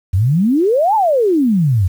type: exponential two-way sweep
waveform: sine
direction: up then down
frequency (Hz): 85 to 910 to 85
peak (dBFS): -10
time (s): 0.13-1.88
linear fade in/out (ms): 10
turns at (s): 0.95
effects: 7-bit